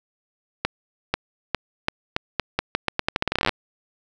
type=accelerating click train; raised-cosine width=0.3 ms; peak=-4 dBFS; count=24; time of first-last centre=0.65-3.493 s; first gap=490 ms; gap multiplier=0.83; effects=none